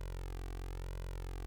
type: tone with flanger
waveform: sawtooth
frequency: 44.59 Hz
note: F1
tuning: 37 cents sharp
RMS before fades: -42 dBFS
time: 0-1.46 s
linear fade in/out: 0 ms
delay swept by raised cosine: 2 to 2.61 ms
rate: 1 Hz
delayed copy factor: +0.85
effects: none